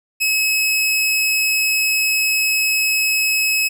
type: tone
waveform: sawtooth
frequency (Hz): 2570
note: E7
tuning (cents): -45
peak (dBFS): -12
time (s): 0.2-3.69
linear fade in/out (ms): 20
effects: none